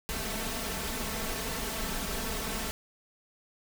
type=noise with comb filter; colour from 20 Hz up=pink; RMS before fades=-34 dBFS; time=0.09-2.71 s; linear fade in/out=0 ms; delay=4.5 ms; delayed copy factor=+0.8; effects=none